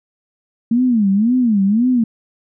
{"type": "tone with vibrato", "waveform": "sine", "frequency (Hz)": 222.3, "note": "A3", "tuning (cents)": 18, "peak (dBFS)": -11, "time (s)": [0.71, 2.04], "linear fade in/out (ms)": 5, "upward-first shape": "sine", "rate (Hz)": 1.9, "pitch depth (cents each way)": 240, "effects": []}